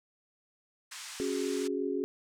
white band-pass noise, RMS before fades -44 dBFS, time 0.91-1.68 s, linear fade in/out 10 ms, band 980 to 8400 Hz, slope 24 dB/octave
sine chord, C# suspended fourth, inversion none, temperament equal, 277.2 / 370 / 415.3 Hz, C#4 / F#4 / G#4, 0 / 0 / 0 cents, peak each -34 dBFS, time 1.2-2.04 s, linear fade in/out 0 ms
effects none

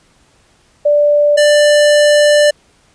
sine / square tone pair in turn, 587.3 / 591 Hz, D5 / D5, 0 / +11 cents, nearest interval unison, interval 11 cents, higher second, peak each -7 dBFS, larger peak neither, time 0.85-1.37 / 1.37-2.51 s, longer second, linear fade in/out 10 ms, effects pink hiss -52 dBFS RMS until 2.94 s + resampled to 22050 Hz

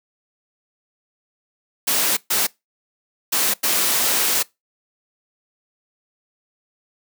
white noise bursts at uneven times, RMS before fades -19 dBFS, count 4, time 1.87-2.17 / 2.3-2.47 / 3.32-3.54 / 3.63-4.43 s, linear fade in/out 10 ms, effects noise-tail reverb RT60 0.2 s tail -23 dB re dry + high-pass 200 Hz 12 dB/octave

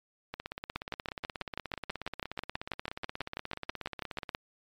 two click trains, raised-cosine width 0.3 ms, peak -21 / -17 dBFS, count 67 / 23, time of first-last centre 0.34-4.292 / 0.76-4.349 s, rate 16.7 / 6.13 Hz, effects MP3 96 kbps

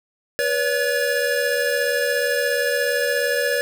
square tone cluster, 488.9 / 566 / 1712 Hz, B4 / C#5 / A6, -18 / +36 / -48 cents, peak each -24 dBFS, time 0.39-3.61 s, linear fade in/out 0 ms, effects none

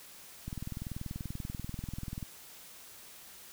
click train, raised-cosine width 5 ms, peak -26 dBFS, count 37, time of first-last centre 0.48-2.228 s, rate 20.6 Hz, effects white hiss -52 dBFS RMS until 3.52 s

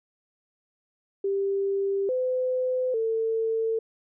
sine tone with pitch steps, 394.2 / 509 / 448.4 Hz, G4 / C5 / A4, +10 / -48 / +33 cents, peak -23 dBFS, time 1.24-3.79 s, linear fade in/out 5 ms, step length 850 ms, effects none

